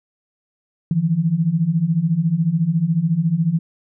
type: beating tone pair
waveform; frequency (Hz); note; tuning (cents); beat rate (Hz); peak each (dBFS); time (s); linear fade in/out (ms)
sine; 155.56 / 169.56; D#3 / E3; 0 / +49; 14; -20 / -17; 0.91-3.59; 2
effects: none